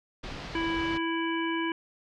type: low-pass noise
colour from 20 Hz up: pink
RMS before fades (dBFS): -39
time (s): 0.23-0.98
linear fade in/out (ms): 10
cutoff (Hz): 4800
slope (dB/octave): 24
type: harmonic tone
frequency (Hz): 330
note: E4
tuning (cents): +2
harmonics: 1 / 3 / 5 / 7 / 9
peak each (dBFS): -29 / -34 / -36 / -37 / -39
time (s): 0.55-1.72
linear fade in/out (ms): 2
effects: none